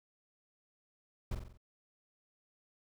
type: noise with echo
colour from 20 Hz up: brown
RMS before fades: -35 dBFS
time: 1.31-1.35 s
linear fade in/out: 5 ms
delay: 45 ms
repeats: 5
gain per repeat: -5 dB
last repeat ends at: 1.575 s
effects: none